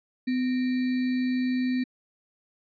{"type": "tone with sample-and-hold", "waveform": "sine", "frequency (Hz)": 253.5, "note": "B3", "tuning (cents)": 45, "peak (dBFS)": -23, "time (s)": [0.27, 1.84], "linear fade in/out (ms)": 10, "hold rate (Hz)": 2100, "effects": ["resampled to 11025 Hz"]}